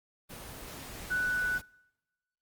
sine tone in noise, 1485 Hz, F#6, 6 cents sharp, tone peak -27 dBFS, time 1.1-1.59 s, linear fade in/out 20 ms, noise pink, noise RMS -44 dBFS, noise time 0.29-1.62 s, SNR +14 dB, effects noise-tail reverb RT60 1.0 s tail -25 dB re dry + Opus 24 kbps

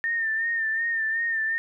sine tone with vibrato, 1811 Hz, A6, 49 cents sharp, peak -23 dBFS, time 0.04-1.58 s, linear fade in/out 0 ms, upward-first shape sine, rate 2.7 Hz, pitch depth 46 cents each way, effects none

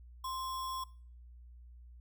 sine tone with sample-and-hold, 1046.5 Hz, C6, in tune, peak -36 dBFS, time 0.24-0.84 s, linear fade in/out 5 ms, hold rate 4410 Hz, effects noise-tail reverb RT60 0.5 s tail -22 dB re dry + added 60 Hz sine -51 dBFS peak until 2 s

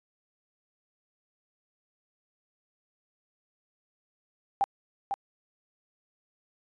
sine tone with echo, 794 Hz, G5, 22 cents sharp, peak -21 dBFS, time 4.61-4.64 s, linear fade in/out 0 ms, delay 500 ms, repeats 1, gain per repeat -6 dB, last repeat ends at 5.14 s, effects resampled to 22050 Hz

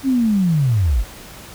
sine linear sweep, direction down, 277.2 to 41 Hz, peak -13 dBFS, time 0.03-1.05 s, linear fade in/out 50 ms, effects pink hiss -38 dBFS RMS until 1.54 s

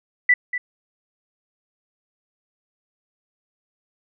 sine tone with echo, 1976 Hz, B6, in tune, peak -11 dBFS, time 0.29-0.34 s, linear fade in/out 5 ms, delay 240 ms, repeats 1, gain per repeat -11 dB, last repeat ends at 0.58 s, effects none

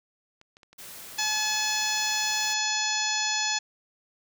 clicks, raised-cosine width 0.2 ms, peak -34 dBFS, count 7, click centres 0.414 / 0.569 / 0.632 / 0.73 / 1.261 / 1.323 / 1.564 s
white noise, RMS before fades -43 dBFS, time 0.78-2.54 s, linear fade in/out 10 ms
harmonic tone, 856 Hz, A5, 48 cents flat, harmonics 1 / 2 / 3 / 4 / 5 / 6 / 7 / 8, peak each -33 / -33 / -33 / -33 / -33 / -33 / -33 / -33 dBFS, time 1.18-3.59 s, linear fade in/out 10 ms
effects none

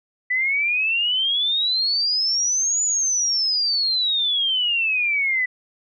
sine exponential two-way sweep, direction up then down, 1975.5 to 7000 to 1975.5 Hz, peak -18 dBFS, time 0.3-5.46 s, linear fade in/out 10 ms, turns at 2.83 s, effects none

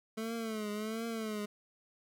25% pulse tone with vibrato, 218.9 Hz, A3, 9 cents flat, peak -32 dBFS, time 0.17-1.46 s, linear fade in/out 10 ms, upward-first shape triangle, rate 1.4 Hz, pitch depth 100 cents each way, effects none

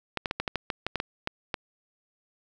clicks, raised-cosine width 0.3 ms, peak -12 dBFS, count 12, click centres 0.173 / 0.258 / 0.311 / 0.4 / 0.478 / 0.557 / 0.702 / 0.866 / 0.957 / 1.001 / 1.274 / 1.542 s, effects 9-bit

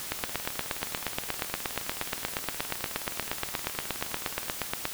two click trains, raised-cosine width 0.3 ms, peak -11 / -21 dBFS, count 41 / 83, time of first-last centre 0.12-4.854 / 0.19-4.483 s, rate 8.45 / 19.1 Hz, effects white hiss -38 dBFS RMS until 4.93 s

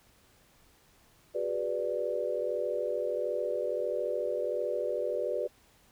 sine chord, G# half-diminished seventh, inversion third, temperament equal with one note detuned, 370 / 411.5 / 493.9 / 587.3 Hz, F#4 / G#4 / B4 / D5, 0 / -16 / 0 / 0 cents, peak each -37 / -37 / -33 / -33 dBFS, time 1.34-5.48 s, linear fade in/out 20 ms, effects pink hiss -63 dBFS RMS until 5.91 s

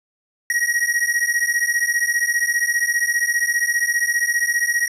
square beating tone pair, 1891 / 1906 Hz, A#6 / A#6, +24 / +38 cents, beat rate 15 Hz, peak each -21 / -21 dBFS, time 0.5-4.88 s, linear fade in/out 2 ms, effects resampled to 32000 Hz

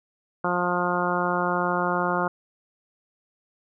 harmonic tone, 177.4 Hz, F3, 27 cents sharp, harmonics 1 / 2 / 3 / 4 / 5 / 6 / 7 / 8, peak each -30 / -30 / -30 / -30 / -30 / -30 / -30 / -30 dBFS, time 0.44-2.28 s, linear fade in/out 5 ms, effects none

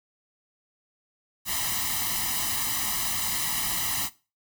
white noise with comb filter, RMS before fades -28 dBFS, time 1.45-4.1 s, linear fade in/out 50 ms, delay 1 ms, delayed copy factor +0.85, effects noise-tail reverb RT60 0.3 s tail -18 dB re dry

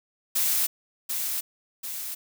blue noise with echo, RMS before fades -24 dBFS, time 0.35-0.67 s, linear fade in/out 10 ms, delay 740 ms, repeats 2, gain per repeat -5 dB, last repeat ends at 2.15 s, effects none

